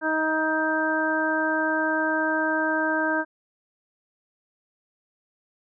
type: harmonic tone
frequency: 314.5 Hz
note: D#4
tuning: 19 cents sharp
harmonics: 1 / 2 / 3 / 4 / 5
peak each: -27 / -28 / -29 / -34 / -25 dBFS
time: 0.01-3.25 s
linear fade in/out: 50 ms
effects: none